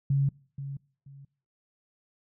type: tone with echo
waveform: sine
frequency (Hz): 138.59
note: C#3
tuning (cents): 0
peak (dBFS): -21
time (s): 0.1-0.29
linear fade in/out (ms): 5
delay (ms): 480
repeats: 2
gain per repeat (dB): -12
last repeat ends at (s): 1.25
effects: noise-tail reverb RT60 0.5 s tail -24 dB re dry